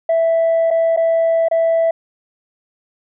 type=tone with dropouts; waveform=sine; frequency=659.3 Hz; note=E5; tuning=in tune; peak=-10 dBFS; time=0.09-1.91 s; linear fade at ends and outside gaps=5 ms; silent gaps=0.705-0.71 / 0.964-0.972 / 1.485-1.512 s; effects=tanh soft clip ceiling -10 dBFS